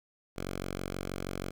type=tone; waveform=5% pulse; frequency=46.25 Hz; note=F#1; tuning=in tune; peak=-24 dBFS; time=0.36-1.51 s; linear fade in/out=10 ms; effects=none